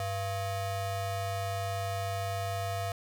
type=ring-modulated tone; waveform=square; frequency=293.7 Hz; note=D4; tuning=in tune; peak=-29 dBFS; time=0-2.92 s; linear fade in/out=2 ms; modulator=393 Hz; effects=10-bit